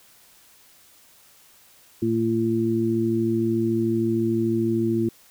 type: harmonic tone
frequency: 113.5 Hz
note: A#2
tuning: 46 cents flat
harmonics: 1 / 2 / 3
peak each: -28 / -24 / -22 dBFS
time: 2.02-5.09 s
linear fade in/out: 5 ms
effects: white hiss -54 dBFS RMS until 5.3 s